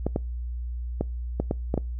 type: clicks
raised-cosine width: 2 ms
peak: -11 dBFS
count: 7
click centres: 0.066 / 0.161 / 1.01 / 1.4 / 1.511 / 1.741 / 1.777 s
effects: noise-tail reverb RT60 0.3 s tail -26 dB re dry + added 60 Hz sine -29 dBFS peak until 1.99 s